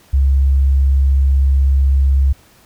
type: tone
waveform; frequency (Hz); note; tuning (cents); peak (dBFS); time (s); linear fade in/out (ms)
sine; 68; C#2; -33; -9; 0.13-2.33; 10
effects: pink hiss -49 dBFS RMS until 2.65 s